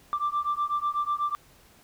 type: beating tone pair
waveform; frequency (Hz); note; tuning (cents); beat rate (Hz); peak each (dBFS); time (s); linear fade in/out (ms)
sine; 1174 / 1182.1; D6 / D6; -1 / +11; 8.1; -27; 0.13-1.35; 0
effects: tanh soft clip ceiling -20 dBFS + pink hiss -57 dBFS RMS until 1.83 s